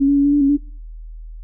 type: tone with pitch steps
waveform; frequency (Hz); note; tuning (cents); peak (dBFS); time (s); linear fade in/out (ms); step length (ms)
sine; 276.2 / 283.4 / 281.1 / 286.3 / 290.4 / 276.5 / 288.7; C#4 / C#4 / C#4 / D4 / D4 / C#4 / D4; -6 / +38 / +24 / -44 / -19 / -4 / -30; -11; 0-0.574; 20; 82
effects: noise-tail reverb RT60 0.5 s tail -26 dB re dry + added 40 Hz sine -31 dBFS peak until 1.43 s